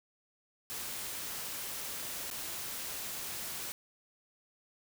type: noise with dropouts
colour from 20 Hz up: white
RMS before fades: -40 dBFS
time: 0.7-3.72 s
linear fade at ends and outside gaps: 0 ms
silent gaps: 2.302-2.312 s
effects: none